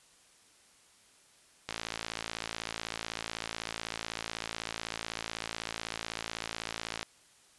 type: click train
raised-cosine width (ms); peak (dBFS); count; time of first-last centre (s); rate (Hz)
0.2; -17; 300; 1.69-7.029; 56
effects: white hiss -62 dBFS RMS until 7.58 s + resampled to 24000 Hz

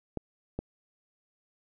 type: clicks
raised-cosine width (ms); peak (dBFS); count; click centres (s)
2; -19; 2; 0.173 / 0.59
effects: none

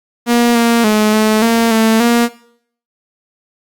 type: tone with pitch steps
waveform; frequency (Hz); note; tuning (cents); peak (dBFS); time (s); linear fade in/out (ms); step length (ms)
sawtooth; 237.9 / 233.5 / 213.4 / 216.2 / 229.9 / 222.5 / 236.3; A#3 / A#3 / G#3 / A3 / A#3 / A3 / A#3; +35 / +3 / +47 / -30 / -24 / +20 / +24; -5; 0.26-2.29; 50; 290
effects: noise-tail reverb RT60 0.6 s tail -18 dB re dry + Opus 48 kbps

